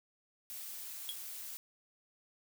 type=noise; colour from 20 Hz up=blue; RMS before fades=-45 dBFS; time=0.5-1.57 s; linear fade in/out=0 ms
type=tone with exponential decay; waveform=square; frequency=3322 Hz; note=G#7; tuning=in tune; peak=-34 dBFS; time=1.09-1.18 s; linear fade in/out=0 ms; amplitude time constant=18 ms
effects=none